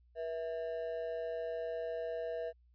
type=ring-modulated tone; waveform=triangle; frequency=569 Hz; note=C#5; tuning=45 cents sharp; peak=-31 dBFS; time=0.15-2.53 s; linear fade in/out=50 ms; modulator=86.1 Hz; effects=added 60 Hz sine -63 dBFS peak until 2.74 s + resampled to 11025 Hz